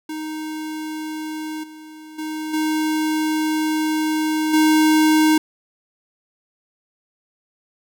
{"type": "tone with level steps", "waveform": "square", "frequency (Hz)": 311.1, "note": "D#4", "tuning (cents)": 0, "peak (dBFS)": [-27, -38, -26, -19, -13], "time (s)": [0.09, 5.38], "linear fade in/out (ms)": 5, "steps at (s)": [1.63, 2.18, 2.53, 4.53], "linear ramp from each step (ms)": 10, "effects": []}